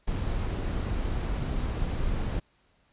brown noise, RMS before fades -29 dBFS, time 0.07-2.4 s, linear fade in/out 10 ms, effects pink hiss -67 dBFS RMS until 2.92 s + resampled to 8000 Hz

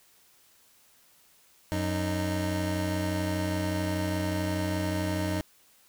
25% pulse tone pair together, 91.6 / 308.1 Hz, F#2 / D#4, -17 / -17 cents, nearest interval octave + major sixth, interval 2100 cents, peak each -26 / -27 dBFS, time 1.72-5.41 s, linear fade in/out 0 ms, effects white hiss -61 dBFS RMS until 5.88 s

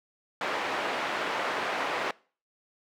pink band-pass noise, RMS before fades -31 dBFS, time 0.41-2.11 s, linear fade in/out 2 ms, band 530 to 2300 Hz, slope 12 dB/octave, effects noise-tail reverb RT60 0.4 s tail -23 dB re dry

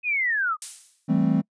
sine linear sweep, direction down, 2548 to 1191 Hz, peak -21 dBFS, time 0.03-0.57 s, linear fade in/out 50 ms
violet noise with exponential decay, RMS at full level -25 dBFS, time 0.62-1.08 s, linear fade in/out 1 ms, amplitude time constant 100 ms
triangle chord, A minor seventh, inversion second, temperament equal with one note detuned, 164.81 / 194.64 / 220 / 261.6 Hz, E3 / G3 / A3 / C4, 0 / -12 / 0 / 0 cents, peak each -22 dBFS, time 1.08-1.42 s, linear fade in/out 20 ms
effects noise-tail reverb RT60 0.1 s tail -26 dB re dry + resampled to 22050 Hz

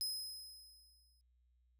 sawtooth tone with exponential decay, 5090 Hz, D#8, 39 cents sharp, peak -33 dBFS, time 0.01-1.21 s, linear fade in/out 0 ms, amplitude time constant 260 ms, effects added 61 Hz sine -70 dBFS peak until 1.79 s

